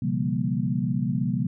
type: tone cluster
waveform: sine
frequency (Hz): 124.7 / 140.5 / 173.1 / 198.9 / 236.7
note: B2 / C#3 / F3 / G3 / A#3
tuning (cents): +17 / +24 / -15 / +25 / +27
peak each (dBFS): -29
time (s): 0.02-1.47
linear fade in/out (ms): 5
effects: none